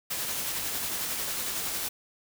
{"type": "noise with tremolo", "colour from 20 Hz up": "white", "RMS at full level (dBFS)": -31, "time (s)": [0.1, 1.89], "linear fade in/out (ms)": 10, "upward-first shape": "sine", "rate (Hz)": 11, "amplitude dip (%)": 25, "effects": []}